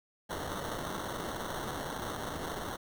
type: noise with sample-and-hold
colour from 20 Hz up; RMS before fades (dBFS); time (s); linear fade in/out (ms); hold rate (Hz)
white; -38; 0.29-2.77; 20; 2450
effects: none

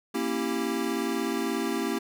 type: chord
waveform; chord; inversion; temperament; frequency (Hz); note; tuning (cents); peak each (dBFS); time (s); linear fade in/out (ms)
square; A# diminished seventh; none; equal with one note detuned; 233.1 / 272.9 / 329.6 / 392; A#3 / C#4 / E4 / G4; 0 / -27 / 0 / 0; -33; 0.14-1.99; 10
effects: none

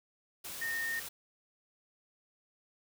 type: tone in noise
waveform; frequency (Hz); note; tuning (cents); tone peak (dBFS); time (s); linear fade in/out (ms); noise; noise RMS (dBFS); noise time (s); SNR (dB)
sine; 1835; A#6; -28; -33; 0.61-1; 10; white; -43; 0.44-1.09; +7
effects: none

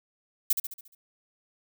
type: noise with echo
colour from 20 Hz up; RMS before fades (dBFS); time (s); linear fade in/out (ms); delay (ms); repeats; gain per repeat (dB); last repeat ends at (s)
violet; -22; 0.5-0.53; 5; 70; 6; -6; 0.95
effects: none

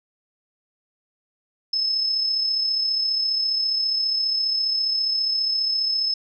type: tone with amplitude modulation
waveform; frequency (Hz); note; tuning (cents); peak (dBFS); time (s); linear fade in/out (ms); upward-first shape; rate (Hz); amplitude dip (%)
sine; 5210; E8; -21; -18; 1.73-6.14; 5; sine; 34.8; 40
effects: none

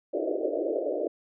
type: band-pass noise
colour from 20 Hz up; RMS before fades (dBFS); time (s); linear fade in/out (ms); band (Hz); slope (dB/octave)
white; -29; 0.13-1.08; 10; 300 to 640; 96
effects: none

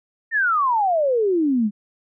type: exponential sweep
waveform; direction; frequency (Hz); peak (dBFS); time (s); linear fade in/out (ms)
sine; down; 1854 to 198.5; -16; 0.31-1.71; 50
effects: none

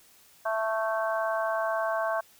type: harmonic tone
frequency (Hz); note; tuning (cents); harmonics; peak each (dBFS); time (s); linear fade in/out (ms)
220.9; A3; +7; 3 / 4 / 5 / 6 / 7; -28 / -35 / -32 / -43 / -34; 0.45-2.21; 10
effects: white hiss -58 dBFS RMS until 2.39 s

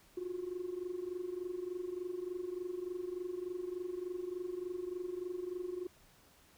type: tone with amplitude modulation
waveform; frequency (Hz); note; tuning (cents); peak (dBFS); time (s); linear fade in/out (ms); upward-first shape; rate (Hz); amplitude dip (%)
sine; 360; F#4; -47; -33; 0.17-5.87; 5; sine; 23.4; 80
effects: tanh soft clip ceiling -32 dBFS + pink hiss -64 dBFS RMS until 6.57 s

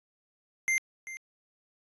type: tone with echo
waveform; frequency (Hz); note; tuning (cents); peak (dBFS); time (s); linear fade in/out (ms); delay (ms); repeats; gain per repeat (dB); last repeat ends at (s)
square; 2093; C7; 0; -25; 0.68-0.78; 0; 390; 1; -14; 1.17
effects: resampled to 22050 Hz

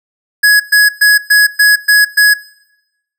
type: tone bursts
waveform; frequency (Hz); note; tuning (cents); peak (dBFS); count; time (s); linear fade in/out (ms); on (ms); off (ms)
square; 1676; G#6; +15; -5; 7; 0.43-2.34; 10; 170; 120
effects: noise-tail reverb RT60 0.9 s tail -20 dB re dry

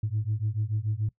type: beating tone pair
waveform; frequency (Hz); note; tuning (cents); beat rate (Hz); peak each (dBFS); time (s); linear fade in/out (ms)
sine; 103.8 / 110.7; G#2 / A2; 0 / +11; 6.9; -28; 0.03-1.09; 5
effects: noise-tail reverb RT60 0.1 s tail -21 dB re dry + tanh soft clip ceiling -20 dBFS

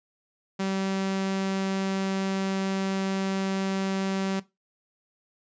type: tone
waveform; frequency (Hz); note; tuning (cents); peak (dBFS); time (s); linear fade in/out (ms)
sawtooth; 192.7; G3; -29; -22; 0.59-4.4; 10
effects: noise-tail reverb RT60 0.2 s tail -17 dB re dry + resampled to 16000 Hz

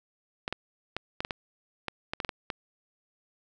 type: clicks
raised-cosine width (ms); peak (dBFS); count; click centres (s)
0.3; -15; 12; 0.479 / 0.526 / 0.966 / 1.205 / 1.249 / 1.308 / 1.883 / 2.135 / 2.202 / 2.248 / 2.292 / 2.502
effects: none

